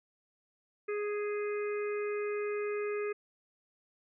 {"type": "harmonic tone", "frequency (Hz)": 415.3, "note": "G#4", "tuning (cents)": 0, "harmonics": [1, 3, 4, 5, 6], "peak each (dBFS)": [-32, -44, -48, -46, -47], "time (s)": [0.88, 3.13], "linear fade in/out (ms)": 10, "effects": []}